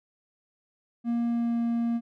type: tone with pitch glide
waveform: triangle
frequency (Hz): 235.3 to 233.7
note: A#3 to A#3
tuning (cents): +16 to +5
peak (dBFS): -22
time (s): 1.04-2.01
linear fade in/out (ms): 50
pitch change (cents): -11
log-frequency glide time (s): 1.27-1.6
effects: none